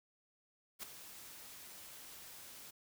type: noise with ADSR envelope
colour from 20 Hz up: white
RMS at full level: -42 dBFS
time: 0.79-2.71 s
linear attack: 41 ms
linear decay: 4 ms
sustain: -11 dB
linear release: 11 ms
effects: none